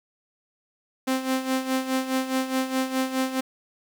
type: tone with tremolo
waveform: sawtooth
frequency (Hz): 261.6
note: C4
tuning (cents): 0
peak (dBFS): -17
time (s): 1.07-3.41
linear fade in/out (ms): 10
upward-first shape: sine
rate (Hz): 4.8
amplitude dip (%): 70
effects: 8-bit